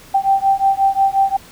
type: beating tone pair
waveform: sine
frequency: 779 / 784.6 Hz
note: G5 / G5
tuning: -11 / +1 cents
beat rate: 5.6 Hz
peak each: -15 dBFS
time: 0.14-1.37 s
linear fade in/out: 10 ms
effects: pink hiss -42 dBFS RMS until 1.51 s